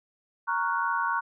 sine chord, Gb major seventh, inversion first, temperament equal, 932.3 / 1108.7 / 1396.9 / 1480 Hz, Bb5 / Db6 / F6 / Gb6, 0 / 0 / 0 / 0 cents, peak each -29 / -29 / -35 / -30 dBFS, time 0.47-1.21 s, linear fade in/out 20 ms, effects none

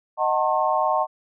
sine chord, D# diminished seventh, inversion none, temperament just, 622.3 / 746.7 / 896 / 1075.3 Hz, D#5 / F#5 / A5 / C6, 0 / +16 / +31 / +47 cents, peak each -24 dBFS, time 0.17-1.07 s, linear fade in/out 50 ms, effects none

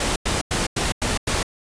pink noise bursts, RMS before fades -22 dBFS, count 6, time 0-1.43 s, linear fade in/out 5 ms, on 160 ms, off 94 ms, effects resampled to 22050 Hz

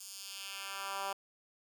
10% pulse tone with high-pass filter sweep, 196.2 Hz, G3, 2 cents sharp, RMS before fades -42 dBFS, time 0-1.13 s, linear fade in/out 5 ms, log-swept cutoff 6800 to 730 Hz, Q 1.2, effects none

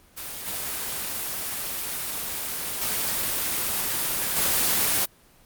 white noise with level steps, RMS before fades -35 / -30 / -26 / -22 dBFS, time 0.16-5.06 s, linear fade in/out 20 ms, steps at 0.46 / 2.81 / 4.36 s, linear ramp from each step 10 ms, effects pink hiss -56 dBFS RMS until 5.45 s + Opus 24 kbps

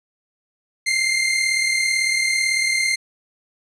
sawtooth tone pair together, 2093 / 2131 Hz, C7 / C7, 0 / +31 cents, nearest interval unison, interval 31 cents, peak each -15 / -21 dBFS, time 0.86-2.96 s, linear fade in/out 10 ms, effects resampled to 24000 Hz

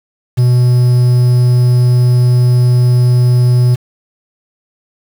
triangle tone with quantisation, 123.6 Hz, B2, 2 cents sharp, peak -4 dBFS, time 0.37-3.76 s, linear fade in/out 20 ms, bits 5, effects none

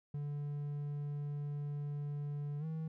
triangle tone with pitch glide, 145.4 to 159.48 Hz, D3 to D#3, -17 to +43 cents, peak -35 dBFS, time 0.14-2.88 s, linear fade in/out 5 ms, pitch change +160 cents, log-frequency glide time 2.59-2.65 s, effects none

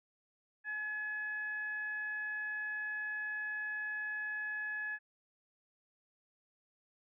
sine tone with frequency modulation, 1700 Hz, G#6, 40 cents sharp, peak -36 dBFS, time 0.64-4.99 s, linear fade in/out 50 ms, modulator 852 Hz, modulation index 0.28, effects none

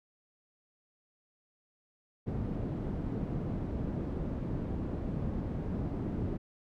white low-pass noise, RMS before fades -35 dBFS, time 2.26-6.38 s, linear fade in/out 20 ms, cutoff 230 Hz, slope 12 dB/octave, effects none

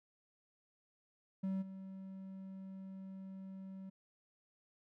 triangle tone with level steps, 191.3 Hz, G3, 42 cents flat, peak -33 / -44 dBFS, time 1.43-3.9 s, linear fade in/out 10 ms, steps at 1.61 s, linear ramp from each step 20 ms, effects none

